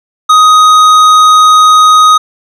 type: tone with tanh clipping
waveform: triangle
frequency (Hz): 1252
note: D#6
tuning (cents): +10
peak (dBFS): -3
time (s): 0.29-2.18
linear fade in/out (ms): 10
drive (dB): 16
effects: none